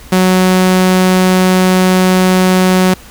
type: tone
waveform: sawtooth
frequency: 185 Hz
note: F#3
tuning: in tune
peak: -3 dBFS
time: 0.12-2.94 s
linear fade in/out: 5 ms
effects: added 60 Hz sine -37 dBFS peak until 3.1 s + pink hiss -37 dBFS RMS until 3.1 s